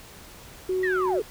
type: tone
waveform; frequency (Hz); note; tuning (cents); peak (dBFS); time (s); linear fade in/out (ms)
sine; 371.5; F#4; +7; -22; 0.69-1.2; 5
type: linear sweep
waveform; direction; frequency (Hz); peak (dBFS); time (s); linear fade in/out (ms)
sine; down; 1939 to 385.4; -24; 0.83-1.22; 5
effects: tanh soft clip ceiling -16 dBFS + pink hiss -46 dBFS RMS until 1.3 s